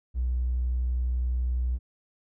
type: tone with vibrato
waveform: triangle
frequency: 61.74 Hz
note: B1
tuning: in tune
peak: -20 dBFS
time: 0.14-1.79 s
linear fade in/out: 50 ms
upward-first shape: sine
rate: 12 Hz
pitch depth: 8 cents each way
effects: tanh soft clip ceiling -22 dBFS